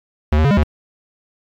square tone with pitch steps, 75.2 / 78.4 / 140.6 / 202.8 / 74.7 Hz, D2 / D#2 / C#3 / G#3 / D2, +42 / +14 / +25 / -41 / +30 cents, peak -12 dBFS, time 0.32-0.635 s, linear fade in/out 5 ms, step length 63 ms, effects low-pass 3000 Hz 12 dB/octave + 7-bit

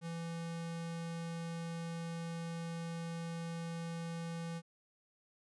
square tone, 167.1 Hz, E3, 24 cents sharp, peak -40 dBFS, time 0.01-4.62 s, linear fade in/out 50 ms, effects resampled to 24000 Hz

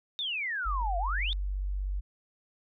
sine exponential two-way sweep, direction down then up, 3720 to 667 to 3720 Hz, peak -30 dBFS, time 0.19-1.33 s, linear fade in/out 0 ms, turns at 0.98 s
sine tone, 48.11 Hz, G1, 32 cents flat, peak -29 dBFS, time 0.65-2.01 s, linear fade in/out 20 ms
effects none

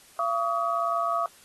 sine tone cluster, 680 / 1138 / 1257 Hz, F5 / C#6 / D#6, -46 / +45 / +17 cents, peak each -28 dBFS, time 0.19-1.26 s, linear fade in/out 2 ms, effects white hiss -54 dBFS RMS until 1.44 s + AAC 32 kbps

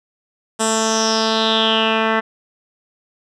10% pulse tone with low-pass filter sweep, 221.8 Hz, A3, 14 cents sharp, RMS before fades -17 dBFS, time 0.59-2.21 s, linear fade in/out 20 ms, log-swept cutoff 8500 to 2000 Hz, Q 5.9, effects none

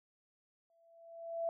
sine tone with exponential growth, 668 Hz, E5, 23 cents sharp, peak -31 dBFS, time 0.7-1.49 s, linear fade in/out 1 ms, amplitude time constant 170 ms, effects none

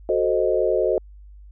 sine chord, F# diminished seventh, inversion none, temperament equal, 370 / 440 / 523.3 / 622.3 Hz, F#4 / A4 / C5 / Eb5, 0 / 0 / 0 / 0 cents, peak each -23 dBFS, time 0.09-0.98 s, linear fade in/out 2 ms, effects added 50 Hz sine -41 dBFS peak until 1.51 s

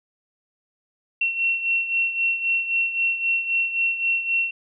sine beating tone pair, 2719 / 2722.8 Hz, F7 / F7, -47 / -45 cents, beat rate 3.8 Hz, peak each -21 / -27 dBFS, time 1.21-4.51 s, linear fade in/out 5 ms, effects none

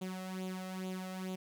sawtooth tone with flanger, 186.4 Hz, F#3, 13 cents sharp, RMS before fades -41 dBFS, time 0.01-1.36 s, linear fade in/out 10 ms, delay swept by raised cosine 0.28 to 1.58 ms, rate 2.3 Hz, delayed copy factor +0.65, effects none

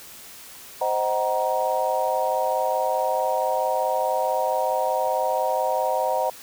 sine chord, C half-diminished seventh, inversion none, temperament just, 523.3 / 627.9 / 753.5 / 941.9 Hz, C5 / Eb5 / Gb5 / Bb5, 0 / +16 / +31 / +18 cents, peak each -26 dBFS, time 0.81-6.3 s, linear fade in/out 5 ms, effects white hiss -43 dBFS RMS until 6.42 s

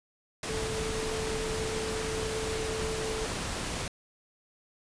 sine tone in noise, 440 Hz, A4, in tune, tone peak -33 dBFS, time 0.49-3.26 s, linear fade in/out 2 ms, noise pink, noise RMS -34 dBFS, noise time 0.43-3.88 s, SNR -2 dB, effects resampled to 22050 Hz

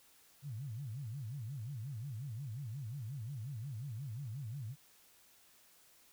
sine tone with vibrato, 124.5 Hz, B2, 14 cents sharp, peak -40 dBFS, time 0.42-4.76 s, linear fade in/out 50 ms, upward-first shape sine, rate 5.6 Hz, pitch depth 290 cents each way, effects white hiss -65 dBFS RMS until 6.12 s

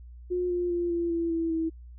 sine tone with pitch steps, 358.8 / 352.8 / 347 / 341.2 / 335.5 / 330 / 324.5 Hz, F4 / F4 / F4 / F4 / E4 / E4 / E4, +47 / +18 / -11 / -40 / +31 / +2 / -27 cents, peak -25 dBFS, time 0.3-1.7 s, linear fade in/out 20 ms, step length 200 ms, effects added 60 Hz sine -43 dBFS peak until 1.98 s

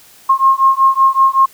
sine beating tone pair, 1070 / 1075.3 Hz, C6 / C6, +38 / +47 cents, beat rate 5.3 Hz, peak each -11 dBFS, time 0.29-1.46 s, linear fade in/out 10 ms, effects white hiss -44 dBFS RMS until 1.53 s

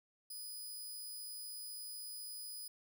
10% pulse tone, 4978 Hz, D#8, in tune, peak -38 dBFS, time 0.3-2.68 s, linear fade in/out 5 ms, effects none

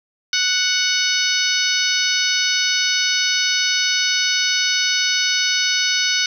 harmonic tone with a mistuned harmonic, 740 Hz, F#5, in tune, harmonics 2 / 3 / 4 / 5 / 6 / 7 / 8, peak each -24 / -24 / -24 / -24 / -24 / -24 / -24 dBFS, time 0.33-6.26 s, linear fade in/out 2 ms, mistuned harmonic 8, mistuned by +21 cents, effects 8-bit

